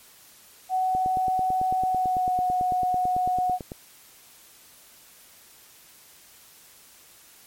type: tone with pitch glide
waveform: sine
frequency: 747 to 732.5 Hz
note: F#5 to F#5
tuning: +16 to -18 cents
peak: -21 dBFS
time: 0.69-3.59 s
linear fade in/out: 50 ms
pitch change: -34 cents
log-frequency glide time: 1.81-2.41 s
type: click train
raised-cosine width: 2 ms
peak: -21 dBFS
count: 26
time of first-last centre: 0.95-3.719 s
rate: 9.03 Hz
effects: white hiss -52 dBFS RMS until 7.46 s + MP3 64 kbps